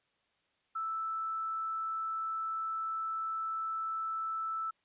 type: tone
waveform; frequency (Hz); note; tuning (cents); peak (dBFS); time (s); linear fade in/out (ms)
sine; 1318.5; E6; 0; -33; 0.75-4.71; 10
effects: white hiss -75 dBFS RMS until 4.84 s + resampled to 8000 Hz